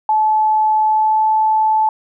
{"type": "tone with pitch glide", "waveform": "sine", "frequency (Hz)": [864, 870.5], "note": ["A5", "A5"], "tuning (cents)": [-32, -19], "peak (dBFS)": -11, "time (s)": [0.09, 1.89], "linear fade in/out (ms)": 2, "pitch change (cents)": 13, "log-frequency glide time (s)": [0.84, 1.27], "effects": []}